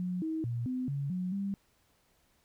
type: tone with pitch steps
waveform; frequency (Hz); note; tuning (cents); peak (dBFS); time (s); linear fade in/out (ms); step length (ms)
sine; 180.8 / 318.8 / 118.5 / 254.5 / 140.4 / 182.4 / 197.9; F#3 / D#4 / A#2 / C4 / C#3 / F#3 / G3; -40 / +42 / +29 / -48 / +22 / -24 / +17; -31; 0-1.54; 0; 220
effects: pink hiss -70 dBFS RMS until 2.44 s